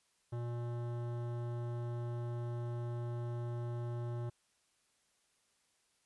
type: tone with hard clipping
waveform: sine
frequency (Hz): 119.4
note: A#2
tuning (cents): +42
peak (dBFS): -39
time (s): 0.32-4.3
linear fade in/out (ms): 10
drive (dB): 16
effects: white hiss -75 dBFS RMS until 6.05 s + resampled to 24000 Hz

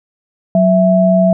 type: tone pair together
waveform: sine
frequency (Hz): 185 / 659.3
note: F#3 / E5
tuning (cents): 0 / 0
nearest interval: octave + minor seventh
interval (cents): 2200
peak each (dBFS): -10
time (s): 0.55-1.33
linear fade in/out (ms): 2
effects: none

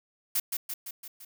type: noise with echo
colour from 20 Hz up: blue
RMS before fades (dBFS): -27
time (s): 0.35-0.4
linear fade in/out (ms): 5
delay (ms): 170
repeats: 5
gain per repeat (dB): -4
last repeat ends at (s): 1.25
effects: none

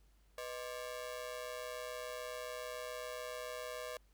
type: ring-modulated tone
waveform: sawtooth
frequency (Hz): 559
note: C#5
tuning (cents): +14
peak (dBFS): -35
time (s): 0.38-3.97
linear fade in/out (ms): 2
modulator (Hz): 63.5
effects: added 50 Hz sine -65 dBFS peak until 4.13 s + pink hiss -75 dBFS RMS until 4.13 s

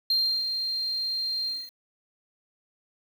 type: tone with ADSR envelope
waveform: sine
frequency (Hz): 4186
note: C8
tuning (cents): 0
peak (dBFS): -18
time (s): 0.1-1.71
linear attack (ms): 4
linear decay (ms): 330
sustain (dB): -8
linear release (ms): 240
effects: tanh soft clip ceiling -19 dBFS + 8-bit

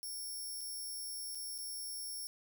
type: tone with dropouts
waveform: 10% pulse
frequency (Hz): 5470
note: F8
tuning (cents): -37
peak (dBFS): -35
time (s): 0.03-2.27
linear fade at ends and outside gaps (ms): 0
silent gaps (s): 0.609-0.613 / 1.349-1.354 / 1.58-1.586
effects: 12-bit

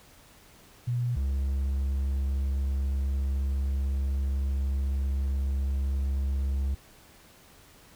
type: tone pair in turn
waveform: sine / triangle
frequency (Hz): 121.6 / 68.01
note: B2 / C#2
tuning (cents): -26 / -32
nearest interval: minor seventh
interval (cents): 1006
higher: first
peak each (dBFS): -25 / -23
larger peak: second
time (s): 0.87-1.16 / 1.16-6.75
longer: second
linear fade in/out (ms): 10
effects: pink hiss -55 dBFS RMS until 7.95 s

